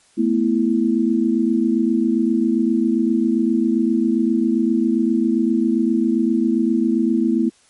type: chord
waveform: sine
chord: A suspended second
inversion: none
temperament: just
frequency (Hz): 220 / 247.5 / 330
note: A3 / B3 / E4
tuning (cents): 0 / +4 / +2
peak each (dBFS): -19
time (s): 0.17-7.5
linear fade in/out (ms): 20
effects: white hiss -55 dBFS RMS until 7.69 s + MP3 48 kbps